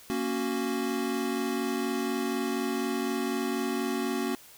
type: chord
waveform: square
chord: F# major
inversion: first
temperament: equal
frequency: 233.1 / 277.2 / 370 Hz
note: A#3 / C#4 / F#4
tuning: 0 / 0 / 0 cents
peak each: -33 dBFS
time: 0.1-4.35 s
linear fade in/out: 0 ms
effects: white hiss -52 dBFS RMS until 4.57 s